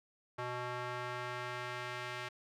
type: tone with band-pass filter sweep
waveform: square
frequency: 123.47 Hz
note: B2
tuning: in tune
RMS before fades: -41 dBFS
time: 0.38-2.29 s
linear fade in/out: 10 ms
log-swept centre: 1100 to 2100 Hz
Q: 1
effects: none